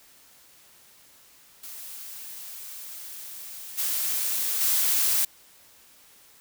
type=noise with level steps; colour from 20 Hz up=blue; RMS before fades=-40 / -27 / -23 dBFS; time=1.63-5.25 s; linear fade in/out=5 ms; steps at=3.77 / 4.6 s; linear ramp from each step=20 ms; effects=white hiss -55 dBFS RMS until 6.4 s